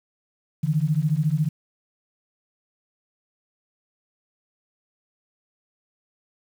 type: beating tone pair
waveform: sine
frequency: 146.5 / 160.5 Hz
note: D3 / E3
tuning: -4 / -46 cents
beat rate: 14 Hz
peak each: -22 dBFS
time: 0.63-1.49 s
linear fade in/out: 10 ms
effects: 8-bit